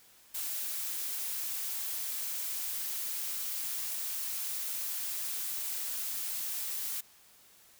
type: noise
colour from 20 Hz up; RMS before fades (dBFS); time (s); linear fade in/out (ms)
blue; -36; 0.34-7.01; 10
effects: white hiss -60 dBFS RMS until 7.79 s